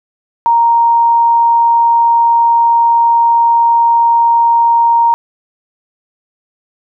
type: tone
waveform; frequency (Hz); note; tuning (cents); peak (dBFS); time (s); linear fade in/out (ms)
sine; 932.3; A#5; 0; -6; 0.46-5.14; 0
effects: none